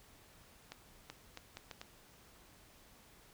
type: accelerating click train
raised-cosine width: 0.2 ms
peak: -28 dBFS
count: 6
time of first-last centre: 0.72-1.815 s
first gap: 380 ms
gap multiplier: 0.72
effects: pink hiss -62 dBFS RMS until 3.33 s